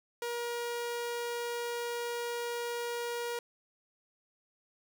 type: tone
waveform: sawtooth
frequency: 475.6 Hz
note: A#4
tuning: 35 cents sharp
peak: -30 dBFS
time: 0.22-3.39 s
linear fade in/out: 2 ms
effects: none